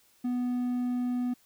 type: tone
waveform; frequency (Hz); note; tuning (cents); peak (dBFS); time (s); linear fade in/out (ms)
triangle; 246.9; B3; 0; -25; 0.24-1.34; 10
effects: white hiss -64 dBFS RMS until 1.45 s